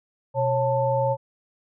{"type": "tone cluster", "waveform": "sine", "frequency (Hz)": [125, 547, 887], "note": ["B2", "C#5", "A5"], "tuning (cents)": [21, -23, 14], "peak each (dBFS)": [-26, -22, -25], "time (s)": [0.34, 1.17], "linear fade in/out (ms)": 50, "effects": []}